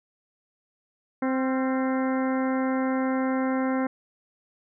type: harmonic tone with a mistuned harmonic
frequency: 261.6 Hz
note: C4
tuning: in tune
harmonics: 1 / 2 / 3 / 4 / 5 / 6 / 7 / 8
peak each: -24 / -30 / -34 / -36 / -38 / -40 / -41 / -42 dBFS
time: 1.22-3.87 s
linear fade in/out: 5 ms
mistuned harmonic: 5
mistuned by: +58 cents
effects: none